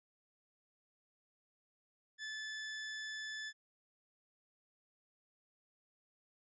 sawtooth tone, 1739 Hz, A6, 21 cents flat, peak -38 dBFS, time 2.18-3.53 s, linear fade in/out 50 ms, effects resampled to 16000 Hz

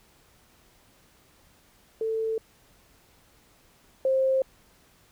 sine tone pair in turn, 444.7 / 528.8 Hz, A4 / C5, +18 / +18 cents, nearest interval minor third, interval 300 cents, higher second, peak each -25 / -20 dBFS, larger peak second, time 2.01-2.38 / 4.05-4.42 s, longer neither, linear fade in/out 2 ms, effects pink hiss -60 dBFS RMS until 5.11 s

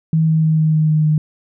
sine tone with pitch steps, 160 / 158.89 / 157.8 / 156.71 / 155.62 / 154.55 / 153.48 Hz, D#3 / D#3 / D#3 / D#3 / D#3 / D#3 / D#3, +49 / +37 / +25 / +13 / +1 / -11 / -23 cents, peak -11 dBFS, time 0.13-1.18 s, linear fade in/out 2 ms, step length 150 ms, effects none

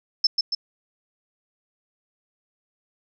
sine tone with echo, 5274 Hz, E8, in tune, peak -14 dBFS, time 0.24-0.27 s, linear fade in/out 5 ms, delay 140 ms, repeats 2, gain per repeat -4 dB, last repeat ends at 0.55 s, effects none

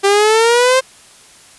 sawtooth exponential sweep, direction up, 392 to 529 Hz, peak -5 dBFS, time 0.03-0.81 s, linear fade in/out 20 ms, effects white hiss -43 dBFS RMS until 1.58 s + resampled to 24000 Hz

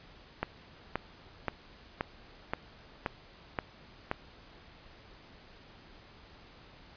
click train, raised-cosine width 0.5 ms, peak -15 dBFS, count 8, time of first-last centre 0.43-4.114 s, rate 1.9 Hz, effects pink hiss -55 dBFS RMS until 6.96 s + resampled to 11025 Hz

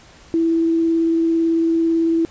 sine tone with vibrato, 329.6 Hz, E4, in tune, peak -14 dBFS, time 0.34-2.25 s, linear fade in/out 0 ms, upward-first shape triangle, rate 18 Hz, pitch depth 11 cents each way, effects pink hiss -46 dBFS RMS until 2.3 s + resampled to 16000 Hz

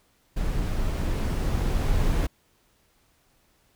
brown noise with level ramp, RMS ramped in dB -27 to -22 dBFS, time 0.36-2.27 s, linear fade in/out 10 ms, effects pink hiss -65 dBFS RMS until 3.75 s

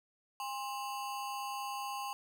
square ring-modulated tone, 932.3 Hz, A#5, in tune, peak -35 dBFS, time 0.4-2.13 s, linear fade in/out 0 ms, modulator 122 Hz, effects none

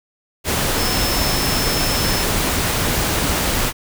sine tone in noise, 5274 Hz, E8, in tune, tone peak -24 dBFS, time 0.76-2.26 s, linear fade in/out 50 ms, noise pink, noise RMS -19 dBFS, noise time 0.44-3.73 s, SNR -8 dB, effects none

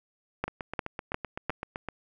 two click trains, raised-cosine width 0.5 ms, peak -19 / -13 dBFS, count 12 / 4, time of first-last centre 0.48-1.887 / 0.44-1.496 s, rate 7.82 / 2.84 Hz, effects none

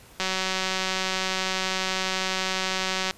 click train, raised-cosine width 0.2 ms, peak -9 dBFS, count 548, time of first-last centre 0.2-3.11 s, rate 188 Hz, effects pink hiss -51 dBFS RMS until 3.17 s + resampled to 32000 Hz

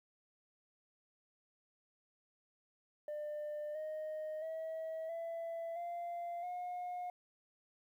sine tone with pitch steps, 598 / 620.2 / 643.1 / 667 / 691.7 / 717.3 Hz, D5 / D#5 / E5 / E5 / F5 / F5, +31 / -6 / -43 / +20 / -17 / +46 cents, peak -37 dBFS, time 3.08-7.1 s, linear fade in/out 2 ms, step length 670 ms, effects tanh soft clip ceiling -38 dBFS + 12-bit

